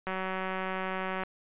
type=click train; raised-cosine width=0.5 ms; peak=-19 dBFS; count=220; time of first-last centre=0.07-1.235 s; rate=188 Hz; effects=resampled to 8000 Hz